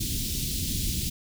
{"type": "band-stop noise", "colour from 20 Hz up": "pink", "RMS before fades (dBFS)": -29, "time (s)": [0, 1.1], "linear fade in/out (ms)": 10, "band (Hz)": [270, 3300], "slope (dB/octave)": 24, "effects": []}